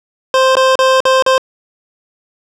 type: tone with dropouts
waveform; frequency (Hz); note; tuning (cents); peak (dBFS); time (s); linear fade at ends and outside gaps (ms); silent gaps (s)
25% pulse; 523.3; C5; 0; -4; 0.34-1.38; 1; 0.554-0.568 / 0.755-0.79 / 1.004-1.053 / 1.224-1.263
effects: low-pass 6000 Hz 12 dB/octave